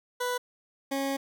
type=tone pair in turn; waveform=20% pulse; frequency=494 / 273.7 Hz; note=B4 / C#4; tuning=0 / -22 cents; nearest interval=minor seventh; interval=1022 cents; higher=first; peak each=-23 dBFS; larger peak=neither; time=0.2-0.38 / 0.91-1.17 s; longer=second; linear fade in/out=10 ms; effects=none